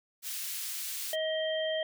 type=high-pass noise; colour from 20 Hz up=white; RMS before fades=-37 dBFS; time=0.22-1.16 s; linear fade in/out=50 ms; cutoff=2300 Hz; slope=12 dB/octave
type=harmonic tone; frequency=632 Hz; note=D#5; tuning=27 cents sharp; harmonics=1 / 3 / 5; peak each=-30 / -39 / -36 dBFS; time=1.13-1.83 s; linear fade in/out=2 ms
effects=none